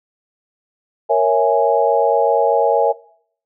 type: chord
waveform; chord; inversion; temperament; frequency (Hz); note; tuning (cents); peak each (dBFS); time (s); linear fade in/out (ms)
sine; A# half-diminished seventh; none; equal; 466.2 / 554.4 / 659.3 / 830.6; A#4 / C#5 / E5 / G#5; 0 / 0 / 0 / 0; -17; 1.09-2.93; 20
effects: noise-tail reverb RT60 0.6 s tail -21 dB re dry